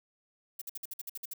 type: noise bursts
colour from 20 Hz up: violet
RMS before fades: -39 dBFS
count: 10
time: 0.59-1.336 s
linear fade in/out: 5 ms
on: 26 ms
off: 54 ms
effects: none